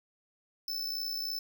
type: tone with amplitude modulation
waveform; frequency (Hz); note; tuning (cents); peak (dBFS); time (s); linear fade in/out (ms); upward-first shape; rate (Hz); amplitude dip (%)
square; 5274; E8; 0; -31; 0.68-1.39; 2; sine; 63.1; 55
effects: none